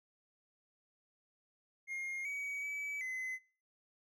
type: tone with pitch steps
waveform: triangle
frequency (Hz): 2132 / 2264 / 2291 / 2038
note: C7 / C#7 / D7 / C7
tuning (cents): +32 / +36 / -44 / -46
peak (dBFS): -36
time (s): 1.87-3.39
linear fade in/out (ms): 50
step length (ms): 380
effects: noise-tail reverb RT60 0.4 s tail -23 dB re dry